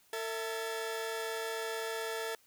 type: tone cluster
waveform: sawtooth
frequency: 450.6 / 658 / 1716 Hz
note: A4 / E5 / A6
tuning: +41 / -3 / -44 cents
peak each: -33 / -39 / -39 dBFS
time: 0.13-2.35 s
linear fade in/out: 2 ms
effects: white hiss -66 dBFS RMS until 2.46 s